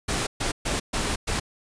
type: noise bursts at uneven times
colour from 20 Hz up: pink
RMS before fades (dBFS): -26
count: 5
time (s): 0.08-0.27 / 0.4-0.52 / 0.65-0.8 / 0.93-1.16 / 1.27-1.4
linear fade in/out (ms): 10
effects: resampled to 22050 Hz